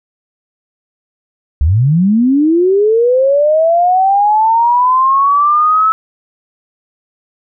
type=linear sweep; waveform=sine; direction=up; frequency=64.4 to 1309 Hz; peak=-7 dBFS; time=1.61-5.92 s; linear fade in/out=0 ms; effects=none